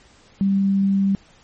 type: tone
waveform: sine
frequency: 196 Hz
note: G3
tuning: in tune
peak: -15 dBFS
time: 0.41-1.15 s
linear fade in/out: 0 ms
effects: pink hiss -52 dBFS RMS until 1.43 s + MP3 32 kbps